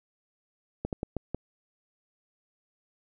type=slowing click train; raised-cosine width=2 ms; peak=-17 dBFS; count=5; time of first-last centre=0.85-1.346 s; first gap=78 ms; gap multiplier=1.32; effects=none